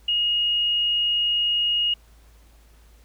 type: tone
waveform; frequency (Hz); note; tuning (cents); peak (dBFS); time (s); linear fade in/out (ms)
sine; 2870; F7; +47; -19; 0.08-1.94; 5
effects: added 55 Hz sine -50 dBFS peak until 3.04 s + pink hiss -59 dBFS RMS until 3.04 s